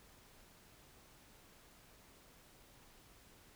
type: silence
effects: pink hiss -63 dBFS RMS until 3.55 s